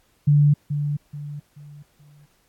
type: tone with echo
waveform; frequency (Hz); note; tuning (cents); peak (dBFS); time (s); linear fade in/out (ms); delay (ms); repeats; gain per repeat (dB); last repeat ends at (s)
sine; 146.1; D3; -9; -12; 0.27-0.54; 10; 430; 4; -9; 2.26
effects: pink hiss -63 dBFS RMS until 2.48 s + AAC 64 kbps